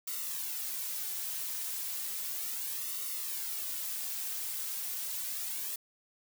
blue noise with flanger, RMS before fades -37 dBFS, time 0.07-5.76 s, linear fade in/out 5 ms, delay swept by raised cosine 1.2 to 3.6 ms, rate 0.34 Hz, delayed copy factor -0.65, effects none

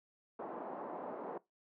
white band-pass noise, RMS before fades -44 dBFS, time 0.39-1.38 s, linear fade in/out 5 ms, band 230 to 920 Hz, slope 24 dB/octave, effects noise-tail reverb RT60 0.2 s tail -22 dB re dry

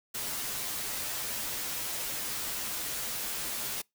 white noise with comb filter, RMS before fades -35 dBFS, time 0.14-3.82 s, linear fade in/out 10 ms, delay 11 ms, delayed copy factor -0.65, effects noise-tail reverb RT60 0.2 s tail -26 dB re dry

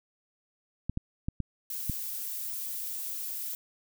clicks, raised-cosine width 5 ms, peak -18 dBFS, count 5, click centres 0.896 / 0.974 / 1.285 / 1.403 / 1.897 s
violet noise, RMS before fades -36 dBFS, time 1.7-3.55 s, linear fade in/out 2 ms
effects none

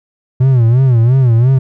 triangle tone with vibrato, 123.47 Hz, B2, in tune, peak -4 dBFS, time 0.4-1.59 s, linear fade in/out 10 ms, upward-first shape sine, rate 2.9 Hz, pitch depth 150 cents each way, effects none

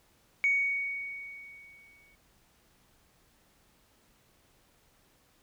sine tone with exponential decay, 2236 Hz, C#7, 14 cents sharp, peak -21 dBFS, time 0.44-2.15 s, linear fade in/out 0 ms, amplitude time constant 370 ms, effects tanh soft clip ceiling -17 dBFS + pink hiss -66 dBFS RMS until 5.42 s

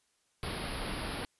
pink band-stop noise, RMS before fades -37 dBFS, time 0.43-1.25 s, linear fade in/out 0 ms, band 5000 to 9700 Hz, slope 96 dB/octave, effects white hiss -74 dBFS RMS until 1.39 s + resampled to 24000 Hz

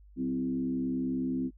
sine tone with frequency modulation, 258.5 Hz, C4, 21 cents flat, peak -28 dBFS, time 0.16-1.51 s, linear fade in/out 50 ms, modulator 70.7 Hz, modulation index 0.82, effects noise-tail reverb RT60 0.1 s tail -23 dB re dry + added 50 Hz sine -52 dBFS peak until 1.57 s

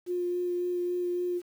sine tone with vibrato, 354.9 Hz, F4, 28 cents sharp, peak -27 dBFS, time 0.06-1.42 s, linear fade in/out 50 ms, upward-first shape sine, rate 3.6 Hz, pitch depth 10 cents each way, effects 9-bit

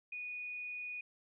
sine tone, 2468 Hz, D#7, 15 cents flat, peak -40 dBFS, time 0.12-1.01 s, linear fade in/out 5 ms, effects none

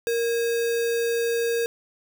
sine tone with sample-and-hold, 466.2 Hz, A#4, in tune, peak -21 dBFS, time 0.07-1.66 s, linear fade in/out 0 ms, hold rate 2100 Hz, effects none

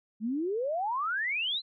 sine exponential sweep, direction up, 206 to 4186 Hz, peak -28 dBFS, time 0.2-1.62 s, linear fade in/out 50 ms, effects none

